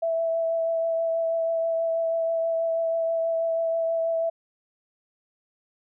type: tone with vibrato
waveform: sine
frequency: 659.3 Hz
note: E5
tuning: in tune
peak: -22 dBFS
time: 0.02-4.3 s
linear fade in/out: 10 ms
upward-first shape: triangle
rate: 6.2 Hz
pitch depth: 15 cents each way
effects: none